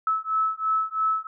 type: beating tone pair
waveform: sine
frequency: 1300 / 1303 Hz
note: E6 / E6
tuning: -24 / -20 cents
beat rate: 3 Hz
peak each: -25 / -25 dBFS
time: 0.07-1.27 s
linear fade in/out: 2 ms
effects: none